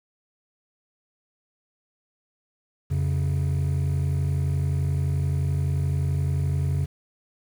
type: tone pair together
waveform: triangle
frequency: 87.31 / 138.89 Hz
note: F2 / C#3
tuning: 0 / +4 cents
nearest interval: minor sixth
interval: 804 cents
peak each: -21 dBFS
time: 2.9-6.86 s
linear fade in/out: 20 ms
effects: tanh soft clip ceiling -16 dBFS + 8-bit